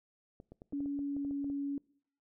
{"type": "clicks", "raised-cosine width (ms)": 2, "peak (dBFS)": -36, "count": 12, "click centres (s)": [0.401, 0.52, 0.619, 0.725, 0.805, 0.859, 0.991, 1.166, 1.249, 1.31, 1.444, 1.5]}
{"type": "tone with pitch glide", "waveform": "sine", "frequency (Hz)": [283.1, 281.5], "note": ["C#4", "C#4"], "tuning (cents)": [37, 27], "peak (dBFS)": -33, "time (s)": [0.73, 1.78], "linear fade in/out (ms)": 2, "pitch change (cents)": -10, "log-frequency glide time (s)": [1.04, 1.29]}
{"effects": ["noise-tail reverb RT60 0.6 s tail -24 dB re dry"]}